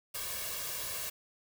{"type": "noise with comb filter", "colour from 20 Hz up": "white", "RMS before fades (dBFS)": -38, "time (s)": [0.14, 1.1], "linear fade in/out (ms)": 10, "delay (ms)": 1.8, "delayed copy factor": 0.75, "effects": []}